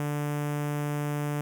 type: tone with notch filter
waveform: sawtooth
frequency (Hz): 146.83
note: D3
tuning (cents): 0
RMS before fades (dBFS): -30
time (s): 0-1.41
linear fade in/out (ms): 0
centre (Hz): 4200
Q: 1
effects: none